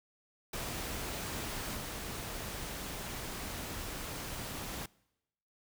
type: noise with level steps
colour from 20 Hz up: pink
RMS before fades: -39 / -41 dBFS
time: 0.53-4.86 s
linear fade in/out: 5 ms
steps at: 1.76 s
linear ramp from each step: 10 ms
effects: noise-tail reverb RT60 0.9 s tail -24 dB re dry